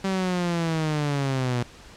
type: linear sweep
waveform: sawtooth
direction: down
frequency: 194.1 to 119.4 Hz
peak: -19 dBFS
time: 0.04-1.63 s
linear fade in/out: 5 ms
effects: pink hiss -47 dBFS RMS until 1.96 s + low-pass 7000 Hz 12 dB/octave